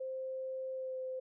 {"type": "tone with pitch glide", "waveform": "sine", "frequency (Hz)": [523.3, 517.3], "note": ["C5", "C5"], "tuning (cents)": [0, -20], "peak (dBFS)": -37, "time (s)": [0, 1.2], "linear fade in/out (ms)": 10, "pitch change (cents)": -20, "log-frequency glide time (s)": [0.73, 0.98], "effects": []}